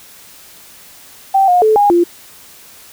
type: tone with pitch steps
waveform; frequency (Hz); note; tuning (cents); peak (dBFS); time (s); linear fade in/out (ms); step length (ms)
sine; 778 / 716 / 434.5 / 818 / 346.2; G5 / F5 / A4 / G#5 / F4; -13 / +43 / -22 / -26 / -15; -7; 1.34-2.04; 10; 140
effects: white hiss -40 dBFS RMS until 2.92 s